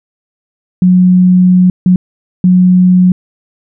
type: tone bursts at uneven times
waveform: sine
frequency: 182.1 Hz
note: F#3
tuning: 27 cents flat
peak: -3 dBFS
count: 3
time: 0.82-1.7 / 1.86-1.96 / 2.44-3.12 s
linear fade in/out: 2 ms
effects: none